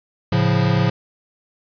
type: chord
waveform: square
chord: A augmented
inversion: none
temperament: equal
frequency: 110 / 138.59 / 174.61 Hz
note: A2 / C#3 / E#3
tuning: 0 / 0 / 0 cents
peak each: -20 / -20 / -20 dBFS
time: 0.32-0.9 s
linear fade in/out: 5 ms
effects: resampled to 11025 Hz + 7-bit